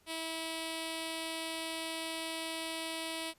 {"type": "tone with notch filter", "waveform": "5% pulse", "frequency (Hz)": 325, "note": "E4", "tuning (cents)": -24, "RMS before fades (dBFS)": -39, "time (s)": [0.06, 3.34], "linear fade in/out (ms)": 50, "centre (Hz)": 1500, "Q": 1.3, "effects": ["pink hiss -68 dBFS RMS until 3.38 s", "resampled to 32000 Hz"]}